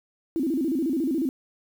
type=tone with vibrato; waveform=sine; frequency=293.7 Hz; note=D4; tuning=in tune; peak=-22 dBFS; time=0.36-1.29 s; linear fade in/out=0 ms; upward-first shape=square; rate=14 Hz; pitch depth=200 cents each way; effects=8-bit